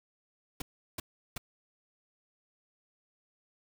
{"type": "noise bursts", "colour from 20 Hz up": "pink", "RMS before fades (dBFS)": -37, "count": 3, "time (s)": [0.6, 1.38], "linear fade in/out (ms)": 5, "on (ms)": 20, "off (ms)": 360, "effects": []}